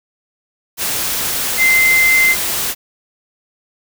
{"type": "tone in noise", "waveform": "sine", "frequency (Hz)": 2076, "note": "C7", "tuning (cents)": -14, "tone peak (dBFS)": -9, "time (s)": [1.57, 2.36], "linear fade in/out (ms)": 50, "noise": "white", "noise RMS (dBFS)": -19, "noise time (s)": [0.77, 2.75], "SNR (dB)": 7, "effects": []}